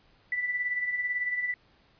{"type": "tone with tremolo", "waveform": "sine", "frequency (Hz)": 1975.5, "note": "B6", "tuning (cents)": 0, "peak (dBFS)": -25, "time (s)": [0.32, 1.54], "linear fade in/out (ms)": 2, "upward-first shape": "sine", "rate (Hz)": 18, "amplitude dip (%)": 55, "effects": ["pink hiss -63 dBFS RMS until 1.99 s", "resampled to 11025 Hz"]}